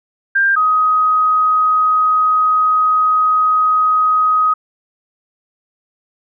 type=tone pair in turn; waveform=sine; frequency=1591 / 1257.5 Hz; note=G6 / D#6; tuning=+25 / +18 cents; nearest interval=major third; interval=407 cents; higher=first; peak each=-10 dBFS; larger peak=neither; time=0.35-0.56 / 0.56-4.54 s; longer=second; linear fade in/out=10 ms; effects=none